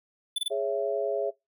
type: tone bursts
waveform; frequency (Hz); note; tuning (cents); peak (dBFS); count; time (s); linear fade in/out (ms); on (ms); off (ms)
square; 3500; A7; -10; -26; 3; 0.36-0.482; 5; 24; 25
type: chord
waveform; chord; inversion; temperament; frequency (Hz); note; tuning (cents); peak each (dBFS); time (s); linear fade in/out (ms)
sine; C# minor; second; just; 415.8 / 554.4 / 665.2; G#4 / C#5 / E5; +2 / 0 / +16; -30; 0.5-1.31; 20
effects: noise-tail reverb RT60 0.2 s tail -23 dB re dry